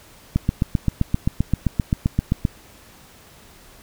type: click train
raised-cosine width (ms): 5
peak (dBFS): -5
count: 17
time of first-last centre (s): 0.36-2.452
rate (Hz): 7.65
effects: pink hiss -48 dBFS RMS until 3.82 s